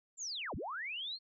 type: linear two-way sweep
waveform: sine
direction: down then up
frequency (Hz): 7459 to 35.47 to 4367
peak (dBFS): -38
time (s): 0.17-1.19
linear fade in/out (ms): 50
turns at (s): 0.55
effects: none